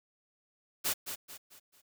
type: noise with echo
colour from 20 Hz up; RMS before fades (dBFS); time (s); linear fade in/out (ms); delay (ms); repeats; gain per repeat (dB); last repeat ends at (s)
white; -31; 0.84-0.94; 20; 220; 4; -8; 1.82
effects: none